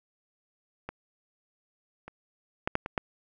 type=clicks; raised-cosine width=0.5 ms; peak=-21 / -27 / -12 / -10 / -19 / -12 dBFS; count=6; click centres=0.89 / 2.08 / 2.675 / 2.754 / 2.861 / 2.978 s; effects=none